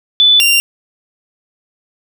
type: tone pair in turn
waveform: sine / sawtooth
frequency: 3487 / 2778 Hz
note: A7 / F7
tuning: -16 / -10 cents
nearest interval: major third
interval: 394 cents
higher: first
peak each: -5 dBFS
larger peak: neither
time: 0.2-0.4 / 0.4-0.6 s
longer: neither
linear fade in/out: 0 ms
effects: none